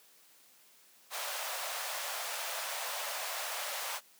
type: high-pass noise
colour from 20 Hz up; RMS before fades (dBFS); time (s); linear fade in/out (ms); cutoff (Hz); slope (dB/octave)
pink; -38; 1.1-4.01; 50; 560; 48
effects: white hiss -62 dBFS RMS until 4.19 s + high-pass 200 Hz 12 dB/octave